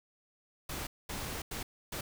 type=noise bursts at uneven times; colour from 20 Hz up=pink; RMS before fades=-39 dBFS; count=4; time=0.69-0.87 / 1.09-1.42 / 1.51-1.63 / 1.92-2.01 s; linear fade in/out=5 ms; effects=none

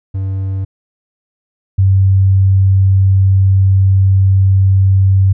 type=tone pair in turn; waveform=triangle / sine; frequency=96.2 / 96.2 Hz; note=G2 / G2; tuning=-32 / -32 cents; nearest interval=unison; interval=0 cents; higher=neither; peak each=-13 / -6 dBFS; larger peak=second; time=0.14-0.65 / 1.78-5.33 s; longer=second; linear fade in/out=10 ms; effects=none

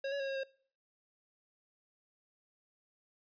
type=tone with pitch steps; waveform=square; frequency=546 / 563 / 545 / 542 / 537 Hz; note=C#5 / C#5 / C#5 / C#5 / C5; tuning=-26 / +27 / -29 / -39 / +45 cents; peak=-35 dBFS; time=0.04-0.435 s; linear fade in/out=5 ms; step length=79 ms; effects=noise-tail reverb RT60 0.5 s tail -23 dB re dry + resampled to 11025 Hz

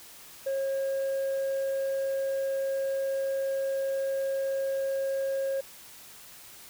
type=tone; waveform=sine; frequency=542 Hz; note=C#5; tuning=39 cents flat; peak=-24 dBFS; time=0.46-5.61 s; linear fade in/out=10 ms; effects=tanh soft clip ceiling -26 dBFS + white hiss -49 dBFS RMS until 6.69 s

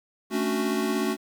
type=chord; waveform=square; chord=D major seventh; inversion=second; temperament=equal; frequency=220 / 277.2 / 293.7 / 370 Hz; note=A3 / C#4 / D4 / F#4; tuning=0 / 0 / 0 / 0 cents; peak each=-29 / -31 / -34 / -29 dBFS; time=0.3-1.17 s; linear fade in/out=50 ms; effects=9-bit

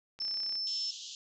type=click train; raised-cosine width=0.2 ms; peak=-33 dBFS; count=13; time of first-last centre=0.19-0.555 s; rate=32.9 Hz
type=tone; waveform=sine; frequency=5300 Hz; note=E8; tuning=9 cents sharp; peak=-32 dBFS; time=0.2-0.91 s; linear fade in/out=5 ms
type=band-pass noise; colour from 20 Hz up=pink; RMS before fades=-45 dBFS; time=0.67-1.15 s; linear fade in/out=0 ms; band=2900 to 7100 Hz; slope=96 dB/octave
effects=none

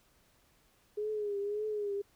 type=tone with vibrato; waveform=sine; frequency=414.9 Hz; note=G#4; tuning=2 cents flat; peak=-32 dBFS; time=0.97-2.02 s; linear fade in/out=10 ms; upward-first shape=triangle; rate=1.8 Hz; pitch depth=72 cents each way; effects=pink hiss -68 dBFS RMS until 2.15 s

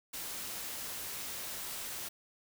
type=noise; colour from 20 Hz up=white; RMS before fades=-41 dBFS; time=0.13-2.09 s; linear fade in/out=10 ms; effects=none

